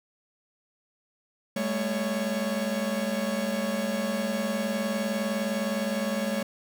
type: tone cluster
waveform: 45% pulse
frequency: 202.6 / 222.3 / 557 Hz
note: G#3 / A3 / C#5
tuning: -43 / +18 / +8 cents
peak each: -31 dBFS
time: 1.56-6.43 s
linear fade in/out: 5 ms
effects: none